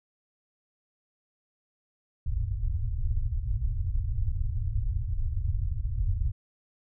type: low-pass noise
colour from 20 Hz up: pink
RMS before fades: -28 dBFS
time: 2.26-6.32 s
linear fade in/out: 5 ms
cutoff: 120 Hz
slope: 96 dB/octave
effects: none